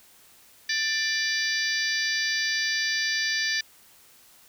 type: harmonic tone with a mistuned harmonic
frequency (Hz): 590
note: D5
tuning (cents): +8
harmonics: 3 / 4 / 5 / 6 / 7 / 8 / 9 / 10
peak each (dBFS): -27 / -33 / -40 / -36 / -35 / -30 / -37 / -35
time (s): 0.69-3.61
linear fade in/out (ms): 5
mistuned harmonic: 7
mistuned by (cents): -78
effects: white hiss -55 dBFS RMS until 4.48 s